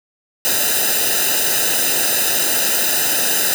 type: noise with comb filter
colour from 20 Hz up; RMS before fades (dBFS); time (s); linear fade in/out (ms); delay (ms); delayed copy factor
white; -17; 0.45-3.54; 0; 0.9; -0.9
effects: none